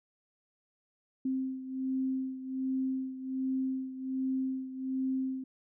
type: beating tone pair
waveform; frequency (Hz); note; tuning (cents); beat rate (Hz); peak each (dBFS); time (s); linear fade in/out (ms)
sine; 262.2 / 263.5; C4 / C4; +4 / +12; 1.3; -32 / -37; 1.25-5.44; 5
effects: none